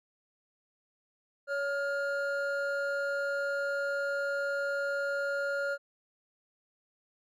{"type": "tone pair together", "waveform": "triangle", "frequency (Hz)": [562, 1412], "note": ["C#5", "F6"], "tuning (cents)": [24, 19], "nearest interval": "octave + major third", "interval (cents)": 1595, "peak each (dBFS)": [-30, -31], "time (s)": [1.47, 5.78], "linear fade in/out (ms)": 50, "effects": []}